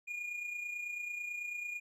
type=tone with amplitude modulation; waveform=triangle; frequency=2432 Hz; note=D#7; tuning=40 cents flat; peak=-34 dBFS; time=0.07-1.8 s; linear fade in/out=20 ms; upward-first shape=sine; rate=29.1 Hz; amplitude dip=50%; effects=none